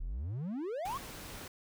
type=exponential sweep; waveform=triangle; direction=up; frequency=33.6 to 1174.7 Hz; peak=-33 dBFS; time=0-0.98 s; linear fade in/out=10 ms
type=noise; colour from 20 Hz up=pink; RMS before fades=-46 dBFS; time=0.85-1.48 s; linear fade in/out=5 ms
effects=none